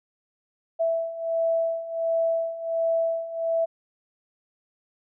sine beating tone pair, 659.3 / 660.7 Hz, E5 / E5, 0 / +4 cents, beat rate 1.4 Hz, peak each -28 / -24 dBFS, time 0.79-3.66 s, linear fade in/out 20 ms, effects none

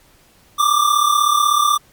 square tone pair together, 1163.8 / 1200 Hz, D6 / D6, -16 / +37 cents, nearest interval minor second, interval 53 cents, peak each -16 dBFS, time 0.58-1.78 s, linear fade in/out 20 ms, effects pink hiss -52 dBFS RMS until 1.92 s + MP3 96 kbps

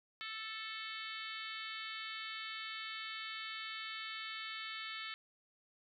harmonic tone with a mistuned harmonic, 440 Hz, A4, in tune, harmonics 3 / 4 / 5 / 6 / 7 / 8 / 9 / 10, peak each -49 / -49 / -48 / -53 / -50 / -51 / -54 / -54 dBFS, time 0.21-5.14 s, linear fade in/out 0 ms, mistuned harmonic 9, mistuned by -56 cents, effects none

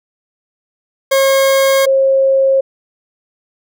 40% pulse / sine tone pair in turn, 541 / 537.9 Hz, C#5 / C5, -42 / +48 cents, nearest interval unison, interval 10 cents, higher first, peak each -8 dBFS, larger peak neither, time 1.11-1.86 / 1.86-2.61 s, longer neither, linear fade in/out 10 ms, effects none

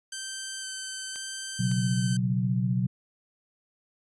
5% pulse tone with vibrato, 1549 Hz, G6, 21 cents flat, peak -22 dBFS, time 0.12-2.17 s, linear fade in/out 5 ms, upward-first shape square, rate 0.98 Hz, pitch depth 9 cents each way
clicks, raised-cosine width 0.2 ms, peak -27 dBFS, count 2, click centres 1.159 / 1.715 s
sine chord, B suspended second, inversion none, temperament equal, 123.47 / 138.59 / 185 Hz, B2 / C#3 / F#3, 0 / 0 / 0 cents, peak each -26 / -32 / -27 dBFS, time 1.59-2.87 s, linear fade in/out 10 ms
effects resampled to 22050 Hz

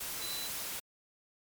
sine tone in noise, 3997 Hz, B7, 20 cents sharp, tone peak -40 dBFS, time 0.21-0.48 s, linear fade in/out 10 ms, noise white, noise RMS -39 dBFS, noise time 0-0.8 s, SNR -4 dB, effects MP3 96 kbps

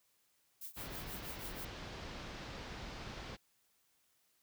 violet noise with tremolo, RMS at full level -45 dBFS, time 0.61-1.65 s, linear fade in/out 5 ms, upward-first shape triangle, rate 6.2 Hz, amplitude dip 95%
pink low-pass noise, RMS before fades -47 dBFS, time 0.76-3.37 s, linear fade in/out 20 ms, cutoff 5300 Hz, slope 24 dB/octave
effects white hiss -75 dBFS RMS until 4.42 s

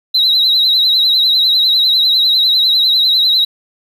triangle tone with vibrato, 3931 Hz, B7, 9 cents flat, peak -6 dBFS, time 0.14-3.45 s, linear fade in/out 10 ms, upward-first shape triangle, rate 10 Hz, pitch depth 94 cents each way, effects tanh soft clip ceiling -5 dBFS + 8-bit

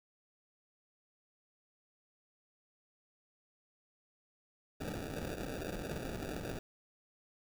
white noise with sample-and-hold, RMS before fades -41 dBFS, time 4.8-6.59 s, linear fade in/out 5 ms, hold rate 1050 Hz, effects none

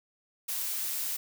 blue noise, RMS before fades -33 dBFS, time 0.48-1.17 s, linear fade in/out 10 ms, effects none

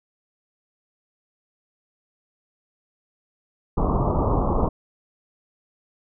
pink low-pass noise, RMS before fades -21 dBFS, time 3.77-4.69 s, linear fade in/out 10 ms, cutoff 1200 Hz, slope 96 dB/octave, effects none

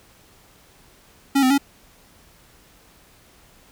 square tone with pitch steps, 275.8 / 257.9 / 279.5 Hz, C#4 / C4 / C#4, -9 / -25 / +14 cents, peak -15 dBFS, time 1.35-1.581 s, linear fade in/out 10 ms, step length 77 ms, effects pink hiss -53 dBFS RMS until 3.71 s

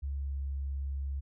sine tone with pitch glide, 69.5 to 68.82 Hz, C#2 to C#2, +5 to -12 cents, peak -32 dBFS, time 0.02-1.21 s, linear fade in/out 20 ms, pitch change -17 cents, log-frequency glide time 0.14-0.38 s, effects none

